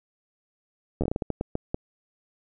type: slowing click train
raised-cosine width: 2 ms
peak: -13 dBFS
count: 12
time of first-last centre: 1.01-1.744 s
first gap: 11 ms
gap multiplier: 1.33
effects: none